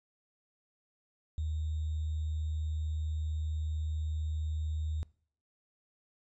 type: tone with sample-and-hold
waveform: sine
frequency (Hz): 77.78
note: D#2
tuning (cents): 0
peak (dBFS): -31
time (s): 1.38-5.03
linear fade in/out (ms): 0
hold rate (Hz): 3675
effects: noise-tail reverb RT60 0.5 s tail -22 dB re dry + resampled to 22050 Hz